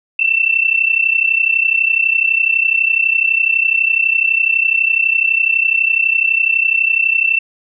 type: tone pair together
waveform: sine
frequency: 2663 / 2695 Hz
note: E7 / E7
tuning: +17 / +38 cents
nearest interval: unison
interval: 21 cents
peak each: -14 dBFS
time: 0.19-7.39 s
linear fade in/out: 5 ms
effects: none